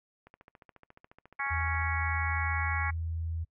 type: click train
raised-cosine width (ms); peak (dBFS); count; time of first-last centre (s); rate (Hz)
0.5; -37; 23; 0.27-1.819; 14.2
type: harmonic tone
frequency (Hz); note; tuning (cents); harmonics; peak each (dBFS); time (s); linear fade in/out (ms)
277.2; C#4; 0; 3 / 4 / 5 / 6 / 7 / 8; -38 / -37 / -39 / -37 / -37 / -36; 1.39-2.91; 10
type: tone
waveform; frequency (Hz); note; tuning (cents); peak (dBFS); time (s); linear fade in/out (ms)
sine; 82.2; E2; -4; -31; 1.5-3.45; 20
effects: noise-tail reverb RT60 0.1 s tail -25 dB re dry